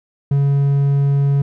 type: tone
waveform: triangle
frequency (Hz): 140.3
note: C#3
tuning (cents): +21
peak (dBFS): -10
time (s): 0.31-1.42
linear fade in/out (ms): 5
effects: none